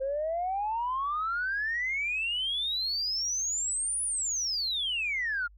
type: exponential two-way sweep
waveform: sine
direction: up then down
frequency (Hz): 523.3 to 9956 to 1376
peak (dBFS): -27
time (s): 0-5.48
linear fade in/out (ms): 20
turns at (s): 4.03
effects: tanh soft clip ceiling -23 dBFS + added 50 Hz sine -52 dBFS peak until 5.57 s